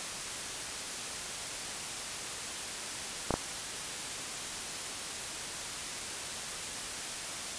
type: clicks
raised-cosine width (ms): 1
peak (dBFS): -13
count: 2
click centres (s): 3.307 / 3.34
effects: white hiss -38 dBFS RMS until 7.58 s + resampled to 22050 Hz